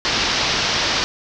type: low-pass noise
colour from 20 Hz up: white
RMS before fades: -20 dBFS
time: 0.05-1.04 s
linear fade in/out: 0 ms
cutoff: 5600 Hz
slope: 48 dB/octave
effects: none